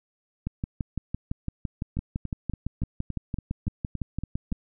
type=two click trains; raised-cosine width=5 ms; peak=-16 / -19 dBFS; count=25 / 10; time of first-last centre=0.47-4.524 / 1.97-4.52 s; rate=5.92 / 3.53 Hz; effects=none